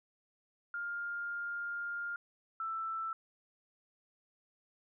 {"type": "tone pair in turn", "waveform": "sine", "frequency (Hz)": [1406, 1327.1], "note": ["F6", "E6"], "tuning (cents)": [11, 11], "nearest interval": "minor second", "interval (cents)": 100, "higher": "first", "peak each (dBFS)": [-36, -35], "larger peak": "second", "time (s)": [[0.74, 2.16], [2.6, 3.13]], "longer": "first", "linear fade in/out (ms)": 2, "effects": []}